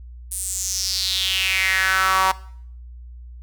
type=tone with high-pass filter sweep; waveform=sawtooth; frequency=189.4 Hz; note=F#3; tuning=41 cents sharp; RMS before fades=-21 dBFS; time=0.31-2.32 s; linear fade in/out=10 ms; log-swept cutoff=9800 to 960 Hz; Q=4.8; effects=noise-tail reverb RT60 0.6 s tail -19 dB re dry + added 60 Hz sine -36 dBFS peak until 3.42 s